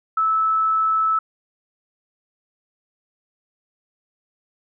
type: tone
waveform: sine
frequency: 1307 Hz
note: E6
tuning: 15 cents flat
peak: -16 dBFS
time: 0.17-1.19 s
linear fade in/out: 5 ms
effects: none